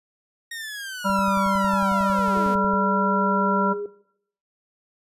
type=linear sweep; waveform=sawtooth; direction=down; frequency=1872 to 215.4 Hz; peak=-28 dBFS; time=0.51-2.55 s; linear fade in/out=5 ms
type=harmonic tone; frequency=195.5 Hz; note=G3; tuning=4 cents flat; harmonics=1 / 3 / 5 / 7; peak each=-24 / -27 / -25 / -24 dBFS; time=1.04-3.74 s; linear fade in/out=20 ms
type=click train; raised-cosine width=5 ms; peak=-27 dBFS; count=19; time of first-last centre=1.1-2.736 s; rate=11 Hz
type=tone with pitch glide; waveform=sine; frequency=426.6 to 409.7 Hz; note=G#4 to G#4; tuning=+46 to -24 cents; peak=-28 dBFS; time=2.35-3.86 s; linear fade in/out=2 ms; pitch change=-70 cents; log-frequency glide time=2.74-3.69 s
effects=noise-tail reverb RT60 0.7 s tail -19 dB re dry + resampled to 32000 Hz